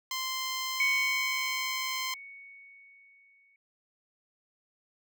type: tone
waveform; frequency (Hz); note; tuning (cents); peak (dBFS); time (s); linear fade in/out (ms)
10% pulse; 1042; C6; -7; -23; 0.11-2.14; 2
type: tone with exponential decay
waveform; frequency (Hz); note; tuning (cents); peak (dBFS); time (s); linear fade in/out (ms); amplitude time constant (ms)
sine; 2224; C#7; +5; -23; 0.8-3.56; 2; 600
effects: none